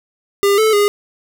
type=tone with pitch steps; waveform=square; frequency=401.2 / 436.9 / 410.4 Hz; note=G4 / A4 / G#4; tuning=+40 / -12 / -21 cents; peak=-11 dBFS; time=0.43-0.88 s; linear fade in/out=0 ms; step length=150 ms; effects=none